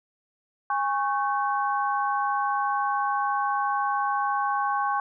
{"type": "tone cluster", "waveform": "sine", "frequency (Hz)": [818, 1104, 1533], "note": ["G#5", "C#6", "G6"], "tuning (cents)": [-26, -7, -39], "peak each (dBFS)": [-26, -26, -32], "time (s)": [0.7, 5], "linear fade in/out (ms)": 2, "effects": []}